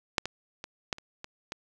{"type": "clicks", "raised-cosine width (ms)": 0.2, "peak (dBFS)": [-6, -15, -21, -11, -27, -22, -18], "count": 7, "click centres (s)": [0.182, 0.256, 0.641, 0.928, 0.984, 1.244, 1.521], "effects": []}